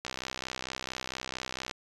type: click train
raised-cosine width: 0.2 ms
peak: -17 dBFS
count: 108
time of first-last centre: 0.05-1.711 s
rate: 64.4 Hz
effects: resampled to 24000 Hz